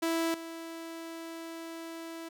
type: tone with level steps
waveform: sawtooth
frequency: 329.6 Hz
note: E4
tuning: in tune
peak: -24 / -36 dBFS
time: 0.02-2.29 s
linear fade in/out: 10 ms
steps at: 0.34 s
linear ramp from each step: 2 ms
effects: none